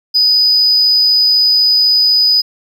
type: tone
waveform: triangle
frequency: 4978 Hz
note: D#8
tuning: in tune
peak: -5 dBFS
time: 0.14-2.42 s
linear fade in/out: 20 ms
effects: tanh soft clip ceiling -4 dBFS